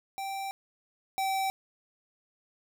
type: tone pair in turn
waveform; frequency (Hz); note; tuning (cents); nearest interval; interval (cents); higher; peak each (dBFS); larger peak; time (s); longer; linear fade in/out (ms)
square; 781 / 772; G5 / G5; -7 / -27; unison; 20; first; -34 / -28; second; 0.18-0.51 / 1.18-1.5; first; 0
effects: none